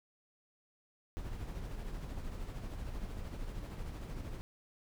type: noise with tremolo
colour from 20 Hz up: brown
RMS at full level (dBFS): -40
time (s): 1.17-4.41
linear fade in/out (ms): 0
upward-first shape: sine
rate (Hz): 13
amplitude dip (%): 40
effects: none